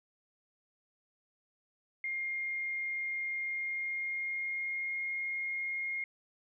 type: tone with pitch glide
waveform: sine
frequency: 2123 to 2139 Hz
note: C7 to C7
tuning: +25 to +38 cents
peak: -33 dBFS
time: 2.04-6.04 s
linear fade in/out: 2 ms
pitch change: +13 cents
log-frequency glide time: 3.42-4.96 s
effects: none